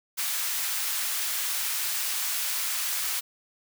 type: high-pass noise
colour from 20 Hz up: white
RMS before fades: -29 dBFS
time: 0.17-3.21 s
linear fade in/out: 20 ms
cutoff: 1100 Hz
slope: 12 dB/octave
effects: none